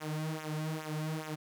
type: tone with flanger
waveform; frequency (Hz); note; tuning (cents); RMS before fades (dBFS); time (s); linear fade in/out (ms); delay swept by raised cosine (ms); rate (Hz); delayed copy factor
sawtooth; 155.56; D#3; 0; -37; 0-1.36; 20; 0.21 to 4.21; 2.4; -0.85
effects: none